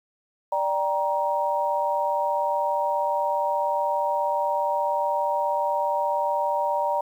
sine chord, G minor, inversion second, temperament just, 588 / 784 / 940.8 Hz, D5 / G5 / Bb5, +2 / 0 / +16 cents, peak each -26 / -29 / -24 dBFS, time 0.52-7.01 s, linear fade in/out 5 ms, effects 9-bit

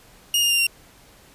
sawtooth tone with pitch steps, 2852 / 2821 / 2790 / 2760 Hz, F7 / F7 / F7 / F7, +36 / +17 / -2 / -21 cents, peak -14 dBFS, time 0.34-0.668 s, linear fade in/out 2 ms, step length 82 ms, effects pink hiss -51 dBFS RMS until 1.34 s + resampled to 32000 Hz

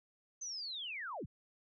sine linear sweep, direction down, 6272 to 47.99 Hz, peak -40 dBFS, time 0.41-1.26 s, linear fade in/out 10 ms, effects none

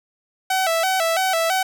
sawtooth tone with vibrato, 706 Hz, F5, 19 cents sharp, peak -14 dBFS, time 0.5-1.63 s, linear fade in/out 5 ms, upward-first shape square, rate 3 Hz, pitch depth 120 cents each way, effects none

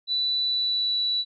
sine tone with pitch glide, 3970 to 3943 Hz, B7 to B7, +8 to -4 cents, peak -22 dBFS, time 0.07-1.25 s, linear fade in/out 50 ms, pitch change -12 cents, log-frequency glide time 0.43-0.98 s, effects none

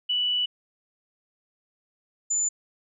sine tone pair in turn, 2960 / 7040 Hz, F#7 / A8, 0 / 0 cents, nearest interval octave + minor third, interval 1500 cents, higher second, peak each -22 dBFS, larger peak neither, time 0.09-0.46 / 2.3-2.49 s, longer first, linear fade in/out 10 ms, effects none

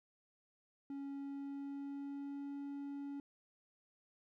triangle tone with pitch glide, 278.2 to 281.8 Hz, C#4 to C#4, +6 to +29 cents, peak -40 dBFS, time 0.9-3.2 s, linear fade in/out 2 ms, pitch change +23 cents, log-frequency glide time 1.14-2.56 s, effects none

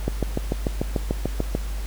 click train, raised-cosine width 2 ms, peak -9 dBFS, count 11, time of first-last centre 0.08-1.551 s, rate 6.8 Hz, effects added 50 Hz sine -26 dBFS peak until 1.86 s + pink hiss -41 dBFS RMS until 1.86 s

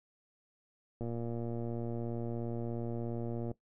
click train, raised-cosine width 2 ms, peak -26 dBFS, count 294, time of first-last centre 1.01-3.514 s, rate 117 Hz, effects noise-tail reverb RT60 0.1 s tail -17 dB re dry

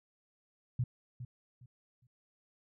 sine tone with echo, 123.6 Hz, B2, 2 cents sharp, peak -28 dBFS, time 0.79-0.84 s, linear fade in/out 5 ms, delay 410 ms, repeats 3, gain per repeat -12 dB, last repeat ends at 2.07 s, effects none

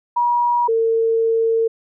sine tone pair in turn, 960 / 453.1 Hz, B5 / A#4, -49 / -49 cents, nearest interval octave + minor second, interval 1300 cents, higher first, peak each -14 dBFS, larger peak neither, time 0.16-0.68 / 0.68-1.68 s, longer second, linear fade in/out 10 ms, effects none

